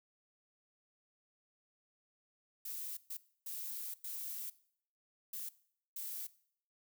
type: noise bursts at uneven times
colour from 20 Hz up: violet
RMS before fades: -43 dBFS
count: 6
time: 2.65-2.97 / 3.1-3.17 / 3.46-3.94 / 4.04-4.5 / 5.33-5.49 / 5.96-6.27 s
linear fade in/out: 5 ms
effects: noise-tail reverb RT60 0.6 s tail -19 dB re dry